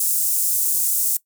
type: high-pass noise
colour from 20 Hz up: pink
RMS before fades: -20 dBFS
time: 0-1.17 s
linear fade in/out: 5 ms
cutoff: 8000 Hz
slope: 24 dB/octave
effects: noise-tail reverb RT60 0.1 s tail -19 dB re dry